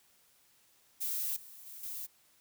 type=noise with level steps; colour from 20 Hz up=violet; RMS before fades=-35 / -52 / -48 / -41 dBFS; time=1-2.07 s; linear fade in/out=20 ms; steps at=1.36 / 1.66 / 1.83 s; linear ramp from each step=5 ms; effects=white hiss -67 dBFS RMS until 2.4 s